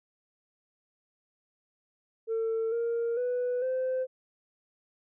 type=tone with pitch steps; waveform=sine; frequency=449.7 / 466.1 / 494.1 / 516 Hz; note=A4 / A#4 / B4 / C5; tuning=+38 / 0 / +1 / -24 cents; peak=-25 dBFS; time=2.27-4.07 s; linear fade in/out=50 ms; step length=450 ms; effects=tanh soft clip ceiling -25 dBFS